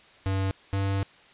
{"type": "tone pair in turn", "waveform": "square", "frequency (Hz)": [96.4, 97.97], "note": ["G2", "G2"], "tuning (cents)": [-28, -1], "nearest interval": "unison", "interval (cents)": 27, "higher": "second", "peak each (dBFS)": -25, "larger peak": "neither", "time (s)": [[0.26, 0.51], [0.73, 1.03]], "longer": "second", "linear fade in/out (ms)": 0, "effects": ["white hiss -54 dBFS RMS until 1.33 s", "resampled to 8000 Hz"]}